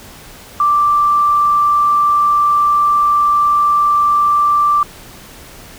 sine tone, 1174.7 Hz, D6, in tune, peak -9 dBFS, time 0.6-4.83 s, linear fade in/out 2 ms, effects pink hiss -37 dBFS RMS until 5.78 s

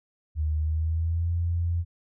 sine tone with pitch glide, 77 to 85.44 Hz, D#2 to F2, -17 to -37 cents, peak -23 dBFS, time 0.35-1.85 s, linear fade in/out 50 ms, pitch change +180 cents, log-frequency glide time 0.59-1.31 s, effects none

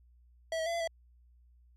square tone with pitch steps, 652 / 642 / 675 / 679 / 660 Hz, E5 / E5 / E5 / F5 / E5, -19 / -46 / +41 / -49 / +2 cents, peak -32 dBFS, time 0.52-0.875 s, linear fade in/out 2 ms, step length 71 ms, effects added 60 Hz sine -59 dBFS peak until 1.76 s + low-pass 8000 Hz 12 dB/octave

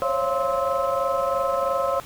sine tone cluster, 536 / 559 / 689 / 1046 / 1298 Hz, C5 / C#5 / F5 / C6 / E6, +42 / +14 / -24 / -1 / -27 cents, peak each -25 / -26 / -28 / -27 / -27 dBFS, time 0.02-2 s, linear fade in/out 0 ms, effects tanh soft clip ceiling -12 dBFS + pink hiss -43 dBFS RMS until 2.05 s

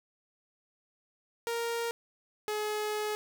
sawtooth tone pair in turn, 466.2 / 423.6 Hz, A#4 / G#4, 0 / +34 cents, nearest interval major second, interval 166 cents, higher first, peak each -27 dBFS, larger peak neither, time 1.47-1.91 / 2.48-3.15 s, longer second, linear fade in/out 0 ms, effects none

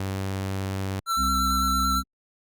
sawtooth tone, 96.4 Hz, G2, 28 cents flat, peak -23 dBFS, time 0-1 s, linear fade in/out 5 ms
square tone with vibrato, 1342 Hz, E6, 31 cents sharp, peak -23 dBFS, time 1.06-2.03 s, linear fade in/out 50 ms, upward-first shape square, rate 8.9 Hz, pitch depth 11 cents each way
harmonic tone, 65.41 Hz, C2, in tune, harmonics 1 / 3 / 4, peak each -27 / -32 / -33 dBFS, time 1.16-2.04 s, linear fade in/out 50 ms
effects Opus 48 kbps

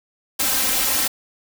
white noise with comb filter, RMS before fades -20 dBFS, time 0.39-1.08 s, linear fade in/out 10 ms, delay 3.8 ms, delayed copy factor +0.95, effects none

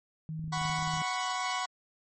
sine tone with vibrato, 157.7 Hz, D#3, 24 cents sharp, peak -34 dBFS, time 0.29-1.02 s, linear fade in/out 0 ms, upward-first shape triangle, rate 2.1 Hz, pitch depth 13 cents each way
clicks, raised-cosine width 5 ms, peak -34 dBFS, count 12, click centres 0.394 / 0.442 / 0.479 / 0.575 / 0.616 / 0.653 / 0.699 / 0.79 / 0.825 / 0.876 / 0.938 / 0.972 s
sawtooth chord, F# suspended fourth, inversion none, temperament equal, 740 / 987.8 / 1108.7 Hz, F#5 / B5 / C#6, 0 / 0 / 0 cents, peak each -31 dBFS, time 0.52-1.66 s, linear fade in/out 10 ms
effects MP3 32 kbps

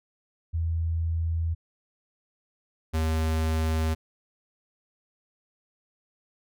sine / square tone pair in turn, 82.41 / 79.65 Hz, E2 / D#2, 0 / +41 cents, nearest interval minor second, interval 59 cents, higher first, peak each -24 dBFS, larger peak neither, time 0.53-1.55 / 2.93-3.95 s, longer neither, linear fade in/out 20 ms, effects none

